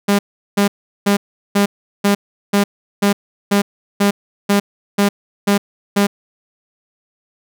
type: tone bursts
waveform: sawtooth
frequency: 201.8 Hz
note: G#3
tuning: 49 cents flat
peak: -7 dBFS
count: 13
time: 0.08-6.07 s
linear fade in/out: 10 ms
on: 110 ms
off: 380 ms
effects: none